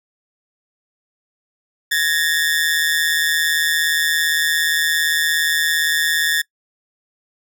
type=ring-modulated tone; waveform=sawtooth; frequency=1762 Hz; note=A6; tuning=2 cents sharp; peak=-9 dBFS; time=1.91-6.42 s; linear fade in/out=10 ms; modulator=78.7 Hz; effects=noise-tail reverb RT60 0.1 s tail -24 dB re dry